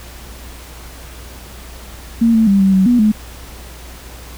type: tone with pitch steps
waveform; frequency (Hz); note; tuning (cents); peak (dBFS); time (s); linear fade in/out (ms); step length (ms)
sine; 230.2 / 223 / 197.5 / 192.8 / 189.4 / 243.3 / 213.6; A#3 / A3 / G3 / G3 / F#3 / B3 / G#3; -22 / +23 / +13 / -28 / +41 / -26 / +49; -8; 2.21-3.12; 10; 130
effects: added 60 Hz sine -34 dBFS peak until 4.37 s + pink hiss -37 dBFS RMS until 4.37 s